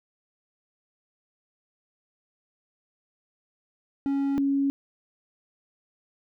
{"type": "tone pair in turn", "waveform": ["triangle", "sine"], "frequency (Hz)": [277.2, 277.2], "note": ["C#4", "C#4"], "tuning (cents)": [0, 0], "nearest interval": "unison", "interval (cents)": 0, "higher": "neither", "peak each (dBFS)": -21, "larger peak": "neither", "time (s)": [[4.06, 4.38], [4.38, 4.7]], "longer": "neither", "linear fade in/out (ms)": 0, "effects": []}